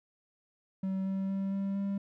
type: tone with pitch steps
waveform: triangle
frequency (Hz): 190.9 / 192.67 / 194.46 / 196.27 / 198.09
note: G3 / G3 / G3 / G3 / G3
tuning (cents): -46 / -30 / -14 / +2 / +18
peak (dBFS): -28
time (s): 0.83-1.98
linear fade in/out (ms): 5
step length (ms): 230
effects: none